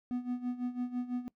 triangle tone with tremolo, 246.9 Hz, B3, in tune, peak -28 dBFS, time 0.11-1.28 s, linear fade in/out 0 ms, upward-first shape sine, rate 6 Hz, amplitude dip 80%, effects noise-tail reverb RT60 0.1 s tail -21 dB re dry

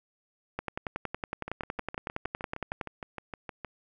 two click trains, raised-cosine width 0.5 ms, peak -22 / -17 dBFS, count 15 / 25, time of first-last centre 1.48-3.647 / 0.59-2.812 s, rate 6.46 / 10.8 Hz, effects none

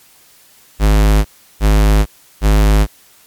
square tone bursts, 52 Hz, G#1, 3 cents sharp, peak -8 dBFS, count 3, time 0.79-2.87 s, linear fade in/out 50 ms, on 460 ms, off 350 ms, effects white hiss -47 dBFS RMS until 3.26 s + MP3 96 kbps

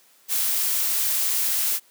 blue noise, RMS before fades -23 dBFS, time 0.28-1.8 s, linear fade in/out 50 ms, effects white hiss -57 dBFS RMS until 1.9 s + high-pass 200 Hz 12 dB/octave

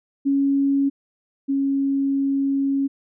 sine tone pair in turn, 277.2 / 275.1 Hz, C#4 / C#4, 0 / -13 cents, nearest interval unison, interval 13 cents, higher first, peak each -16 / -18 dBFS, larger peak first, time 0.25-0.9 / 1.48-2.88 s, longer second, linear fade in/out 20 ms, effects none

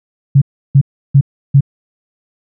sine tone bursts, 138.59 Hz, C#3, in tune, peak -3 dBFS, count 4, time 0.35-1.608 s, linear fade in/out 10 ms, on 67 ms, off 330 ms, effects none

